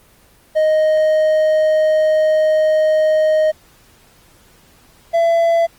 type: tone pair in turn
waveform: triangle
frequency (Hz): 622.3 / 671.1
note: D#5 / E5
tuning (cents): 0 / +31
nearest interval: minor second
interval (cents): 131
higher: second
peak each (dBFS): -9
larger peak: neither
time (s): 0.55-3.52 / 5.13-5.67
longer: first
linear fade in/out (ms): 20
effects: pink hiss -50 dBFS RMS until 5.78 s + Opus 24 kbps